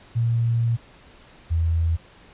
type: tone pair in turn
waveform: sine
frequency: 116.54 / 82.41 Hz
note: A#2 / E2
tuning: 0 / 0 cents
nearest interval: tritone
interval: 600 cents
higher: first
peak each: -18 dBFS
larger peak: neither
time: 0.15-0.77 / 1.5-1.97 s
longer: first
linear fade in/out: 20 ms
effects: pink hiss -50 dBFS RMS until 2.33 s + resampled to 8000 Hz